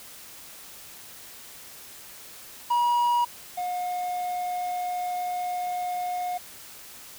triangle tone pair in turn, 960 / 719.2 Hz, B5 / F#5, -49 / -49 cents, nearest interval perfect fourth, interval 500 cents, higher first, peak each -18 / -25 dBFS, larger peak first, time 2.7-3.25 / 3.57-6.38 s, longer second, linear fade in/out 10 ms, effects white hiss -45 dBFS RMS until 7.18 s

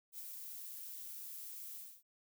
violet noise with ADSR envelope, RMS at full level -45 dBFS, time 0.12-2.03 s, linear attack 70 ms, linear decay 6 ms, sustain -3 dB, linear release 270 ms, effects none

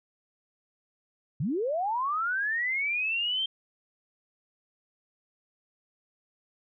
sine linear sweep, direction up, 117.5 to 3180 Hz, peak -26 dBFS, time 1.4-3.46 s, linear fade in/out 5 ms, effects none

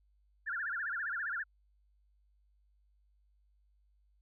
sine tone with vibrato, 1568 Hz, G6, in tune, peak -34 dBFS, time 0.46-1.44 s, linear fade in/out 20 ms, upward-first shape sine, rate 15 Hz, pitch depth 230 cents each way, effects added 50 Hz sine -67 dBFS peak until 4.21 s

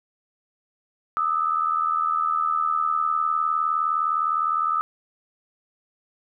sine tone pair together, 1220.3 / 1300 Hz, D#6 / E6, -34 / -24 cents, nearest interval minor second, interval 110 cents, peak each -23 / -23 dBFS, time 1.17-4.81 s, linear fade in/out 0 ms, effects none

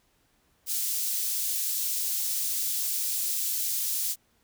white high-pass noise, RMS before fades -29 dBFS, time 0.66-4.16 s, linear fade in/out 50 ms, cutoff 5000 Hz, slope 12 dB/octave, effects pink hiss -68 dBFS RMS until 4.43 s

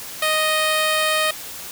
10% pulse tone, 622.3 Hz, D#5, in tune, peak -9 dBFS, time 0.22-1.31 s, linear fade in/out 5 ms, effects white hiss -34 dBFS RMS until 1.71 s

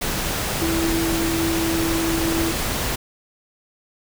sine tone in noise, 329.6 Hz, E4, in tune, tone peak -21 dBFS, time 0.61-2.52 s, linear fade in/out 10 ms, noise pink, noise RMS -24 dBFS, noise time 0.01-2.96 s, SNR 0 dB, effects none

